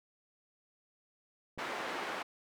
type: click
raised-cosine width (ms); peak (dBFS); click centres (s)
2; -33; 1.577
type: band-pass noise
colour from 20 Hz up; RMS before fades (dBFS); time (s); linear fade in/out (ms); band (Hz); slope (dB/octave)
white; -39; 1.58-2.23; 10; 280 to 1700; 12
effects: none